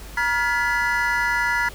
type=tone cluster; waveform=triangle; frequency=956 / 1414 / 1703 / 1988 Hz; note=A#5 / F6 / G#6 / B6; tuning=+43 / +21 / +43 / +11 cents; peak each=-23 dBFS; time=0.17-1.69 s; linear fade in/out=5 ms; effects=added 50 Hz sine -38 dBFS peak until 1.74 s + pink hiss -42 dBFS RMS until 1.74 s